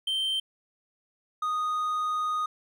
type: tone pair in turn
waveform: triangle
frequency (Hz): 3125 / 1240.2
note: G7 / D#6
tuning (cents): -6 / -6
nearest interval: octave + major third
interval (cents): 1600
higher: first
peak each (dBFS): -24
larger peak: neither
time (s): 0.07-0.4 / 1.42-2.46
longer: second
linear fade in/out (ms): 5
effects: none